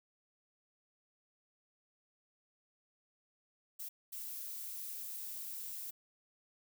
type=noise bursts at uneven times; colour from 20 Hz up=violet; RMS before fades=-44 dBFS; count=2; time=3.79-3.89 / 4.12-5.91 s; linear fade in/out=10 ms; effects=none